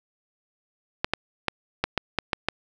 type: clicks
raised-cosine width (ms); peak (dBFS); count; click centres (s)
0.3; -6; 8; 1.045 / 1.136 / 1.483 / 1.84 / 1.977 / 2.187 / 2.332 / 2.486
effects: none